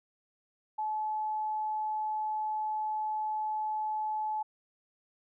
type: tone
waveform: sine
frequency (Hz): 860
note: A5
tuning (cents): -40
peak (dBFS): -30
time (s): 0.78-4.43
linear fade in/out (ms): 10
effects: none